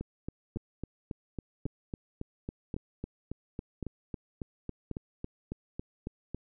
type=two click trains; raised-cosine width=3 ms; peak=-23 / -22 dBFS; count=24 / 5; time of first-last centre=0.01-6.346 / 0.57-4.913 s; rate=3.63 / 0.921 Hz; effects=none